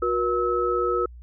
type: tone cluster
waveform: sine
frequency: 363.3 / 479.4 / 1294 Hz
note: F#4 / A#4 / E6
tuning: -32 / +48 / -32 cents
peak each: -25 dBFS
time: 0.02-1.06 s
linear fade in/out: 5 ms
effects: added 60 Hz sine -40 dBFS peak until 1.22 s